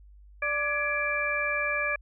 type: harmonic tone with a mistuned harmonic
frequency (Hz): 587.3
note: D5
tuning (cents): 0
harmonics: 1 / 2 / 3 / 4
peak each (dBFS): -33 / -34 / -30 / -29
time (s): 0.42-1.96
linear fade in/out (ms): 5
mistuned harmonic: 3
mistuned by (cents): -80
effects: added 50 Hz sine -49 dBFS peak until 2.01 s